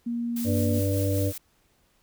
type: tone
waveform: sine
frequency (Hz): 236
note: A#3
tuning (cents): +22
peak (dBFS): -26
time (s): 0.06-0.8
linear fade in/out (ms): 10
type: noise with tremolo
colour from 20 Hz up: blue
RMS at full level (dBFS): -36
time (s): 0.36-1.38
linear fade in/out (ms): 5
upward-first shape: sine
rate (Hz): 5.1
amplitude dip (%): 35
type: harmonic tone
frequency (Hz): 98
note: G2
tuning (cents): 0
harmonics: 1 / 3 / 5 / 6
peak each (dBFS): -24 / -29 / -31 / -32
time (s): 0.44-1.33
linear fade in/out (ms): 50
effects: pink hiss -66 dBFS RMS until 2.02 s